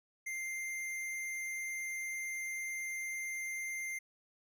square tone, 2097 Hz, C7, 3 cents sharp, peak -38 dBFS, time 0.26-3.99 s, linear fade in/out 10 ms, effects resampled to 32000 Hz

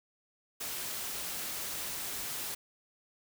white noise, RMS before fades -38 dBFS, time 0.6-2.55 s, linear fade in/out 10 ms, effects none

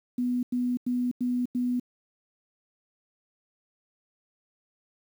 sine tone bursts, 246.9 Hz, B3, in tune, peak -24 dBFS, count 5, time 0.18-1.798 s, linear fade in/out 5 ms, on 250 ms, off 92 ms, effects 9-bit

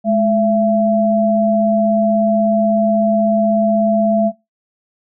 sine tone pair together, 211.7 / 672 Hz, G#3 / E5, +33 / +33 cents, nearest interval octave + minor sixth, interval 2000 cents, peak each -14 dBFS, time 0.04-4.32 s, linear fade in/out 50 ms, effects noise-tail reverb RT60 0.2 s tail -19 dB re dry

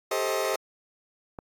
sawtooth chord, A half-diminished seventh, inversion third, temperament just, 396 / 440 / 528 / 633.6 Hz, G4 / A4 / C5 / Eb5, +18 / 0 / +16 / +31 cents, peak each -27 / -28 / -26 / -26 dBFS, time 0.11-0.56 s, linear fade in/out 5 ms
click, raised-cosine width 1 ms, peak -24 dBFS, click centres 1.388 s
effects AAC 64 kbps

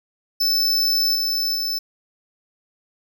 square tone with level steps, 5274 Hz, E8, in tune, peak -17 / -20 / -22 dBFS, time 0.4-1.79 s, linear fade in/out 10 ms, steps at 1.15 / 1.55 s, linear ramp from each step 2 ms, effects none

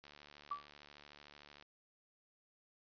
click train, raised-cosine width 0.2 ms, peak -38 dBFS, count 117, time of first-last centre 0.04-1.625 s, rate 73.2 Hz
sine tone with exponential decay, 1156 Hz, D6, 28 cents flat, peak -34 dBFS, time 0.51-0.68 s, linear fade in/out 5 ms, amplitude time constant 35 ms
effects resampled to 11025 Hz

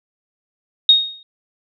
sine tone with exponential decay, 3729 Hz, A#7, in tune, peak -4 dBFS, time 0.89-1.23 s, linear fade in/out 2 ms, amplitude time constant 72 ms, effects none

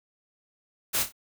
white noise with echo, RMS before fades -26 dBFS, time 0.93-1.04 s, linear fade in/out 20 ms, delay 28 ms, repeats 3, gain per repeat -8 dB, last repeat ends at 1.124 s, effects none

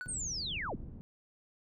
triangle tone with exponential decay, 1480 Hz, F#6, in tune, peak -33 dBFS, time 0.01-0.17 s, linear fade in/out 0 ms, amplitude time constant 33 ms
pink low-pass noise, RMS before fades -45 dBFS, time 0.06-1.01 s, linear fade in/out 0 ms, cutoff 220 Hz, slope 12 dB/octave
sine linear sweep, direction down, 8870 to 65.7 Hz, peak -35 dBFS, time 0.08-0.76 s, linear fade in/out 10 ms
effects none

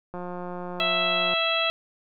click train, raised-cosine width 1 ms, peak -22 dBFS, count 214, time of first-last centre 0.14-1.337 s, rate 178 Hz
harmonic tone, 660 Hz, E5, 2 cents sharp, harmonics 1 / 2 / 3 / 4 / 5 / 6, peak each -28 / -29 / -35 / -27 / -27 / -33 dBFS, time 0.8-1.7 s, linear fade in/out 0 ms
effects none

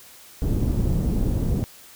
pink low-pass noise, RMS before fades -22 dBFS, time 0.42-1.64 s, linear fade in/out 0 ms, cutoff 250 Hz, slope 12 dB/octave, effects white hiss -47 dBFS RMS until 1.95 s

